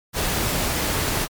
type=noise; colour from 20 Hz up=pink; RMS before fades=-23 dBFS; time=0.13-1.28 s; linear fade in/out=50 ms; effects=MP3 96 kbps